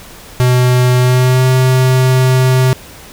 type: tone with pitch glide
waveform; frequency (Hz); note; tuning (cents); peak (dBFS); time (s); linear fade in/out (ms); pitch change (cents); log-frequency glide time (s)
square; 125.3 to 129.12; B2 to C3; +25 to -23; -8; 0.4-2.73; 0; +52; 0.99-1.47
effects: pink hiss -35 dBFS RMS until 3.12 s